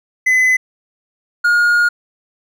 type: tone pair in turn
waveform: triangle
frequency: 2021 / 1429.1 Hz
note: B6 / F6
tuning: +39 / +39 cents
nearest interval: tritone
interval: 600 cents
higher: first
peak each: -8 dBFS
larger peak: neither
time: 0.26-0.57 / 1.44-1.89 s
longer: second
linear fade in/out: 10 ms
effects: none